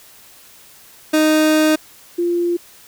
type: tone pair in turn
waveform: 30% pulse / sine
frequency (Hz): 310 / 346.7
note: D#4 / F4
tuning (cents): -6 / -13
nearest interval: major second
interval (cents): 193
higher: second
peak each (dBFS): -9 / -15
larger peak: first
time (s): 1.13-1.76 / 2.18-2.57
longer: first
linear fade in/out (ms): 10
effects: white hiss -45 dBFS RMS until 2.87 s